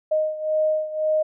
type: beating tone pair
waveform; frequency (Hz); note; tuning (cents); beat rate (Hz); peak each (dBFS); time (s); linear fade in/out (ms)
sine; 620 / 621.9; D#5 / D#5; -6 / -1; 1.9; -21 / -25; 0.11-1.23; 10
effects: none